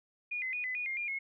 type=tone with pitch steps; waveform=sine; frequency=2443 / 2043 / 2464 / 2014 / 2457 / 2122 / 2406 / 2171 Hz; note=D#7 / C7 / D#7 / B6 / D#7 / C7 / D7 / C#7; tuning=-32 / -42 / -17 / +33 / -22 / +24 / +41 / -37 cents; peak=-33 dBFS; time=0.31-1.19 s; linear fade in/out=10 ms; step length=110 ms; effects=none